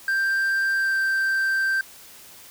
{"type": "tone with pitch glide", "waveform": "triangle", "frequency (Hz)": [1577, 1566.1], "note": ["G6", "G6"], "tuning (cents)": [10, -2], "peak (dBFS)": -18, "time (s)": [0.08, 1.81], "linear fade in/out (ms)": 2, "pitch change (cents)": -12, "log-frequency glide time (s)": [0.75, 0.98], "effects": ["white hiss -46 dBFS RMS until 2.5 s"]}